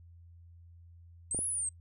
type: linear two-way sweep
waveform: sine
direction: up then down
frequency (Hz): 8070 to 10790 to 8120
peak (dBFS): -31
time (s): 1.31-1.69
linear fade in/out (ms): 2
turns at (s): 1.45
type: clicks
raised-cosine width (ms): 2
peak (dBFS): -26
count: 2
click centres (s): 1.347 / 1.39
effects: noise-tail reverb RT60 0.1 s tail -23 dB re dry + added 85 Hz sine -52 dBFS peak until 1.8 s